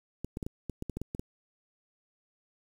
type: clicks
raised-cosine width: 3 ms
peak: -22 dBFS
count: 11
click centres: 0.246 / 0.371 / 0.428 / 0.465 / 0.697 / 0.824 / 0.897 / 0.97 / 1.016 / 1.149 / 1.195 s
effects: 8-bit